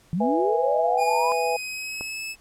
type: linear sweep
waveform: sine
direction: up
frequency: 155.56 to 1016 Hz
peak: -22 dBFS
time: 0.13-1.32 s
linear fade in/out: 0 ms
type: chord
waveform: sine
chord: E major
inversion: second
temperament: just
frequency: 494.4 / 659.3 / 824.1 Hz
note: B4 / E5 / G#5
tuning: +2 / 0 / -14 cents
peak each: -25 / -28 / -25 dBFS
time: 0.2-1.57 s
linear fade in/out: 10 ms
type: tone with pitch glide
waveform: sawtooth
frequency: 2444 to 2604 Hz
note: D#7 to E7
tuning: -32 to -22 cents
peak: -27 dBFS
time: 0.97-2.36 s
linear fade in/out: 50 ms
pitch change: +110 cents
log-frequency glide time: 1.14-2.21 s
type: click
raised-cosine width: 1 ms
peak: -21 dBFS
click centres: 2.01 s
effects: pink hiss -57 dBFS RMS until 2.4 s + low-pass 12000 Hz 12 dB/octave

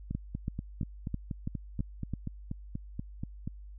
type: two click trains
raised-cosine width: 5 ms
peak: -20 / -22 dBFS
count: 7 / 15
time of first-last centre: 0.15-2.137 / 0.11-3.475 s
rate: 3.02 / 4.16 Hz
effects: added 50 Hz sine -44 dBFS peak until 3.78 s

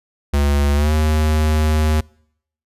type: tone with pitch glide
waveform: square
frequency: 71.6 to 77.18 Hz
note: D2 to D#2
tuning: -43 to -13 cents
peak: -14 dBFS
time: 0.33-2.01 s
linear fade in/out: 10 ms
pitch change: +130 cents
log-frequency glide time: 0.74-0.93 s
effects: noise-tail reverb RT60 0.7 s tail -26 dB re dry + resampled to 32000 Hz

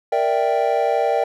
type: chord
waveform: triangle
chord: E half-diminished seventh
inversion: second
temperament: equal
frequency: 466.2 / 587.3 / 659.3 / 784 Hz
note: Bb4 / D5 / E5 / G5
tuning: 0 / 0 / 0 / 0 cents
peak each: -20 / -20 / -21 / -19 dBFS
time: 0.12-1.24 s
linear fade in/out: 5 ms
effects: none

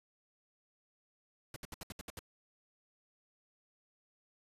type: noise bursts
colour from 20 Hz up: pink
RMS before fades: -45 dBFS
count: 8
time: 1.54-2.192 s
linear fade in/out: 2 ms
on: 22 ms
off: 68 ms
effects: resampled to 32000 Hz

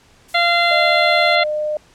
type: noise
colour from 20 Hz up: violet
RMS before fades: -36 dBFS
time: 0.28-1.36 s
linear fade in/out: 10 ms
type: harmonic tone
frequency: 690 Hz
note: F5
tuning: 21 cents flat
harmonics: 1 / 2 / 3 / 4 / 5 / 6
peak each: -17 / -21 / -17 / -27 / -22 / -23 dBFS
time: 0.34-1.44 s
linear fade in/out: 10 ms
type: tone with pitch glide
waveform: sine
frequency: 615 to 605.8 Hz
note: D#5 to D#5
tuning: -20 to -46 cents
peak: -18 dBFS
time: 0.71-1.77 s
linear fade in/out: 2 ms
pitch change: -26 cents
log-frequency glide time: 0.86-1.49 s
effects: pink hiss -51 dBFS RMS until 1.94 s + low-pass 8000 Hz 12 dB/octave

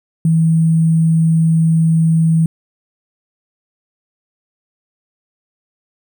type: tone with sample-and-hold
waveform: sine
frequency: 162.6 Hz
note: E3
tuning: 23 cents flat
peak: -9 dBFS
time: 0.25-2.46 s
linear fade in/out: 2 ms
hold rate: 8820 Hz
effects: none

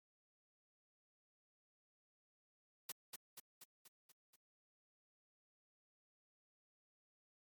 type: noise with echo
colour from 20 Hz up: white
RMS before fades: -45 dBFS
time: 2.89-2.92 s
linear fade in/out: 5 ms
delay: 240 ms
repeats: 6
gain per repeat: -4 dB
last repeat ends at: 4.36 s
effects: high-pass 150 Hz 12 dB/octave + MP3 96 kbps

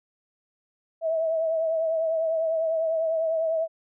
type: tone with vibrato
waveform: sine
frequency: 647 Hz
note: E5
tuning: 32 cents flat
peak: -22 dBFS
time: 1.01-3.68 s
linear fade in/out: 50 ms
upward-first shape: triangle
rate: 10 Hz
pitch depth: 46 cents each way
effects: none

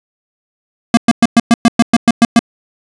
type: tone bursts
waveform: square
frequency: 233.1 Hz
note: A#3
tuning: in tune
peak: -4 dBFS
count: 11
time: 0.94-2.392 s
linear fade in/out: 2 ms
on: 32 ms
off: 110 ms
effects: resampled to 22050 Hz + 7-bit

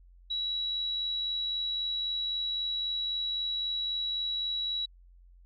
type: tone with amplitude modulation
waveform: sine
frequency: 3900 Hz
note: B7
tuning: 23 cents flat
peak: -28 dBFS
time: 0.3-4.86 s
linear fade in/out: 10 ms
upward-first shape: sine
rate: 83.8 Hz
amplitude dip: 30%
effects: added 44 Hz sine -53 dBFS peak until 5.45 s

